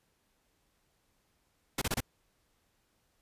pink noise bursts, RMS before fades -31 dBFS, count 4, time 1.78-2.005 s, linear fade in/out 5 ms, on 36 ms, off 27 ms, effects pink hiss -74 dBFS RMS until 3.21 s + resampled to 32000 Hz

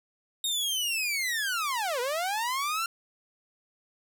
sawtooth linear two-way sweep, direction down then up, 3742 to 469.7 to 1386 Hz, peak -24 dBFS, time 0.44-2.86 s, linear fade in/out 2 ms, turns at 2 s, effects none

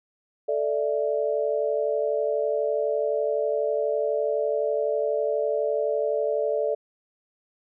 sine chord, A suspended fourth, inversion none, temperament equal, 440 / 587.3 / 659.3 Hz, A4 / D5 / E5, 0 / 0 / 0 cents, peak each -26 / -25 / -30 dBFS, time 0.48-6.75 s, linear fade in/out 10 ms, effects none

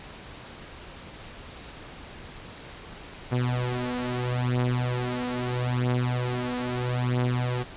sawtooth beating tone pair, 123.47 / 124.24 Hz, B2 / B2, 0 / +11 cents, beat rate 0.77 Hz, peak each -24 / -24 dBFS, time 3.31-7.64 s, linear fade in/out 20 ms, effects pink hiss -43 dBFS RMS until 7.76 s + resampled to 8000 Hz

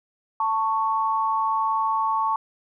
sine tone pair together, 887.4 / 1108.7 Hz, A5 / C#6, +14 / 0 cents, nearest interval major third, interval 386 cents, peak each -23 dBFS, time 0.4-2.36 s, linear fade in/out 2 ms, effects none

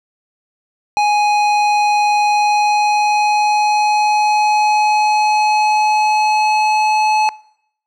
square tone with pitch glide, 833 to 857.9 Hz, G#5 to A5, +5 to -44 cents, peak -12 dBFS, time 0.97-7.29 s, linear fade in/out 0 ms, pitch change +51 cents, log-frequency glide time 2.23-7.05 s, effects noise-tail reverb RT60 0.7 s tail -22 dB re dry + low-pass 5000 Hz 12 dB/octave

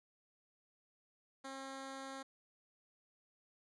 10% pulse tone, 269 Hz, C4, 48 cents sharp, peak -37 dBFS, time 1.44-2.23 s, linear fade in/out 10 ms, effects resampled to 22050 Hz

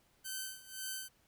5% pulse tone with tremolo, 1537 Hz, G6, 35 cents flat, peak -27 dBFS, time 0.24-1.09 s, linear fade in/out 20 ms, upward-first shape sine, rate 1.9 Hz, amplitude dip 85%, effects pink hiss -71 dBFS RMS until 1.27 s

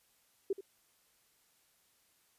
sine tone with echo, 391.2 Hz, G4, 4 cents flat, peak -29 dBFS, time 0.5-0.53 s, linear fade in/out 5 ms, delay 79 ms, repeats 1, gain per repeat -13 dB, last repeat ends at 0.609 s, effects white hiss -71 dBFS RMS until 2.38 s + resampled to 32000 Hz

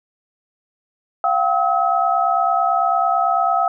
sine tone cluster, 698 / 767 / 1284 Hz, F5 / G5 / E6, -1 / -38 / -46 cents, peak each -19 dBFS, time 1.24-3.68 s, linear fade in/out 2 ms, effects none

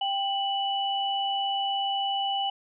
sine tone pair together, 789.6 / 2963 Hz, G5 / F#7, +12 / +2 cents, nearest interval octave + major seventh, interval 2290 cents, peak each -27 / -29 dBFS, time 0.01-2.5 s, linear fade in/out 5 ms, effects none

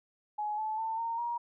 sine tone with pitch steps, 842 / 867.2 / 893.1 / 919.8 / 947.3 Hz, G#5 / A5 / A5 / A#5 / A#5, +24 / -25 / +26 / -23 / +28 cents, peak -31 dBFS, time 0.38-1.38 s, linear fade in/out 10 ms, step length 200 ms, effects none

